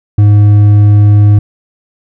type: tone with hard clipping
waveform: triangle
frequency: 103.5 Hz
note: G#2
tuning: 5 cents flat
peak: -3 dBFS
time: 0.18-1.39 s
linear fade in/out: 5 ms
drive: 7 dB
effects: none